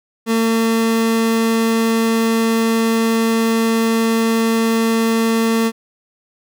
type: tone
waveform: 30% pulse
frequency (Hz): 226.4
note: A3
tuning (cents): +50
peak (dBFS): -11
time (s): 0.26-5.72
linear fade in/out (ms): 50
effects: none